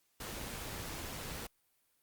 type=noise with amplitude modulation; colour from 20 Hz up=pink; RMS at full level=-42 dBFS; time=0.2-1.47 s; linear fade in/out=5 ms; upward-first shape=sine; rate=104 Hz; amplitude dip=25%; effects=white hiss -75 dBFS RMS until 2.02 s + Opus 48 kbps